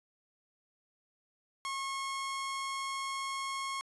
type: tone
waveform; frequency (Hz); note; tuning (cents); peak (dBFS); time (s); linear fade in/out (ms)
sawtooth; 1087; C#6; -34; -31; 1.65-3.81; 0
effects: resampled to 24000 Hz